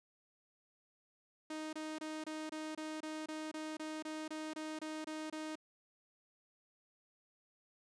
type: tone bursts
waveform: sawtooth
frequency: 311.1 Hz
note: D#4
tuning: in tune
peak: -37 dBFS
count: 16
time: 1.5-5.555 s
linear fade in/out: 5 ms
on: 230 ms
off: 25 ms
effects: resampled to 22050 Hz